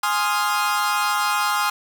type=chord; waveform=40% pulse; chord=F minor seventh; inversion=first; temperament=equal; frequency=830.6 / 1046.5 / 1244.5 / 1396.9 Hz; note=Ab5 / C6 / Eb6 / F6; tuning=0 / 0 / 0 / 0 cents; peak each=-24 dBFS; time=0.03-1.7 s; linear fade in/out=5 ms; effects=none